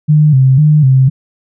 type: tone with vibrato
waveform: sine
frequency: 141.5 Hz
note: C#3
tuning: 36 cents sharp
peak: -4 dBFS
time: 0.08-1.1 s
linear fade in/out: 20 ms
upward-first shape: square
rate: 2 Hz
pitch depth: 120 cents each way
effects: none